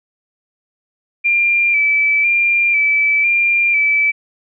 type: tone with vibrato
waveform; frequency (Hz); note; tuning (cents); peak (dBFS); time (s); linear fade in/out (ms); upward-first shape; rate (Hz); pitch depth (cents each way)
sine; 2349; D7; 0; -11; 1.24-4.12; 20; square; 1; 30
effects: none